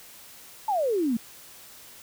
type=exponential sweep; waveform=sine; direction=down; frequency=895 to 215.6 Hz; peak=-22 dBFS; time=0.68-1.17 s; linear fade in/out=5 ms; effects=white hiss -48 dBFS RMS until 2.02 s